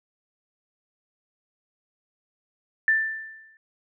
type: tone with exponential decay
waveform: sine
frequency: 1772 Hz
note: A6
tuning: 12 cents sharp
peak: -15 dBFS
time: 2.88-3.57 s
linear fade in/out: 1 ms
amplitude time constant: 150 ms
effects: none